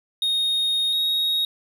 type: tone pair in turn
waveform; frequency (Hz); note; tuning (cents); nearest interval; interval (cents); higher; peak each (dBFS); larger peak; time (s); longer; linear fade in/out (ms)
triangle; 3718 / 3763; A#7 / A#7; -5 / +16; unison; 21; second; -18; neither; 0.22-0.93 / 0.93-1.45; first; 2
effects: none